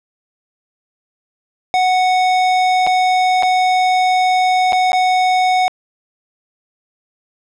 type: tone with dropouts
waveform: square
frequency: 739 Hz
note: F#5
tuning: 2 cents flat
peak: -12 dBFS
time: 1.74-5.68 s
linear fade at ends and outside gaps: 0 ms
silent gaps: 2.866-2.872 / 3.425-3.432 / 4.723-4.73 / 4.919-4.931 s
effects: low-pass 5000 Hz 12 dB/octave